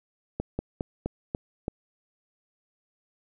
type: slowing click train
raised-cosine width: 2 ms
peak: -15 dBFS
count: 6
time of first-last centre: 0.4-1.681 s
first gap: 190 ms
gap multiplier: 1.15
effects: none